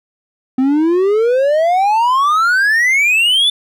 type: exponential sweep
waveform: triangle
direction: up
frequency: 254.2 to 3542 Hz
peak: -8 dBFS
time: 0.58-3.5 s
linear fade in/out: 5 ms
effects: none